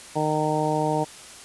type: harmonic tone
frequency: 153.5 Hz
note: D#3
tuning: 23 cents flat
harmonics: 1 / 2 / 3 / 4 / 5 / 6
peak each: -28 / -28 / -28 / -28 / -28 / -28 dBFS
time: 0.15-1.05 s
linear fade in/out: 20 ms
effects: white hiss -43 dBFS RMS until 1.44 s + resampled to 24000 Hz